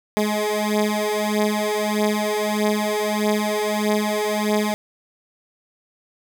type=beating tone pair; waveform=15% pulse; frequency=210.1 / 211.7 Hz; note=G#3 / G#3; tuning=+20 / +33 cents; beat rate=1.6 Hz; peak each=-16 dBFS; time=0.17-4.74 s; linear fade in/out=0 ms; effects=none